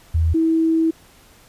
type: tone pair in turn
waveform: sine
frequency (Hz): 81.3 / 324.4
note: E2 / E4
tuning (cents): -23 / -28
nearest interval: 2 octaves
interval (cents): 2395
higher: second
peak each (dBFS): -14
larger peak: neither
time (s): 0.14-0.34 / 0.34-0.91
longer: second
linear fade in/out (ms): 10
effects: pink hiss -50 dBFS RMS until 1.48 s + resampled to 32000 Hz